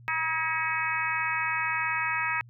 harmonic tone with a mistuned harmonic, 318.5 Hz, D#4, 41 cents sharp, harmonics 3 / 4 / 5 / 6 / 7 / 8, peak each -33 / -33 / -33 / -33 / -33 / -33 dBFS, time 0.08-2.41 s, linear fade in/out 0 ms, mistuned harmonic 5, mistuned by +46 cents, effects added 119 Hz sine -48 dBFS peak until 2.49 s

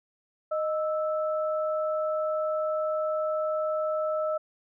sine tone pair together, 620.1 / 1314 Hz, D#5 / E6, -6 / -6 cents, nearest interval octave + minor second, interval 1300 cents, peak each -26 / -33 dBFS, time 0.51-4.38 s, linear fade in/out 10 ms, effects none

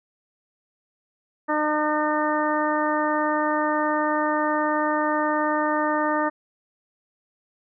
harmonic tone, 303.1 Hz, D#4, 45 cents flat, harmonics 1 / 2 / 3 / 4 / 5 / 6, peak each -26 / -26 / -26 / -27 / -34 / -30 dBFS, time 1.48-6.3 s, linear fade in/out 20 ms, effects none

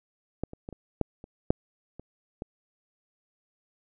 clicks, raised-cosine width 2 ms, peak -16 / -28 / -24 / -28 / -11 / -30 / -7 / -28 / -21 dBFS, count 9, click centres 0.436 / 0.534 / 0.689 / 0.727 / 1.013 / 1.241 / 1.505 / 1.996 / 2.421 s, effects none

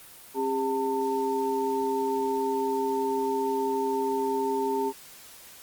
sine tone cluster, 267.8 / 402.2 / 897 Hz, C4 / G4 / A5, +40 / +44 / +33 cents, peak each -32 / -27 / -29 dBFS, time 0.34-4.93 s, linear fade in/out 50 ms, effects white hiss -48 dBFS RMS until 5.62 s + Opus 32 kbps

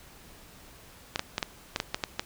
clicks, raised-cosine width 0.2 ms, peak -10 dBFS, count 9, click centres 1.159 / 1.194 / 1.381 / 1.428 / 1.761 / 1.801 / 1.945 / 2.038 / 2.195 s, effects pink hiss -52 dBFS RMS until 2.25 s

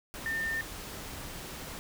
sine tone in noise, 1805 Hz, A6, 44 cents sharp, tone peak -30 dBFS, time 0.26-0.61 s, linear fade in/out 0 ms, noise pink, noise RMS -42 dBFS, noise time 0.14-1.79 s, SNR +9 dB, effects none

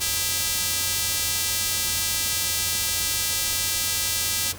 square tone with high-pass filter, 180.7 Hz, F#3, 41 cents flat, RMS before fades -25 dBFS, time 0-4.53 s, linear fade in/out 20 ms, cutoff 4400 Hz, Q 0.6, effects added 90 Hz sine -40 dBFS peak until 4.58 s + pink hiss -40 dBFS RMS until 4.58 s

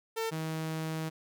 sawtooth tone pair in turn, 450.3 / 159.21 Hz, A4 / D#3, +40 / +40 cents, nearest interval octave + tritone, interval 1800 cents, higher first, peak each -27 / -29 dBFS, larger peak first, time 0.16-0.31 / 0.31-1.1 s, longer second, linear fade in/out 20 ms, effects none

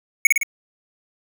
square tone with echo, 2217 Hz, C#7, in tune, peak -8 dBFS, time 0.25-0.27 s, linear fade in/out 2 ms, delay 54 ms, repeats 3, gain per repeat -4 dB, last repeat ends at 0.432 s, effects 7-bit

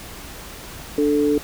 sine tone pair together, 293.7 / 440.1 Hz, D4 / A4, 0 / 0 cents, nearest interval perfect fifth, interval 700 cents, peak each -18 dBFS, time 0.98-1.38 s, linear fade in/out 2 ms, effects added 53 Hz sine -46 dBFS peak until 1.43 s + pink hiss -37 dBFS RMS until 1.43 s

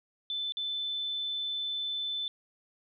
sine tone with dropouts, 3520 Hz, A7, in tune, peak -31 dBFS, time 0.3-2.28 s, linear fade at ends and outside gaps 1 ms, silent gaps 0.522-0.57 s, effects none

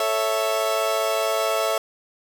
30% pulse chord, A major, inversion none, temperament equal, 440 / 554.4 / 659.3 Hz, A4 / C#5 / E5, 0 / 0 / 0 cents, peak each -25 / -24 / -20 dBFS, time 0-1.78 s, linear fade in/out 2 ms, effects none

